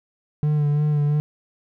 triangle tone with vibrato, 148.3 Hz, D3, 17 cents sharp, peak -15 dBFS, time 0.43-1.2 s, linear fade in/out 0 ms, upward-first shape sine, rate 2.9 Hz, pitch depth 30 cents each way, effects none

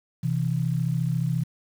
sine tone pair together, 129.5 / 163.82 Hz, C3 / E3, -17 / -10 cents, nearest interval major third, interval 407 cents, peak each -25 dBFS, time 0.23-1.44 s, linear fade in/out 10 ms, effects 8-bit

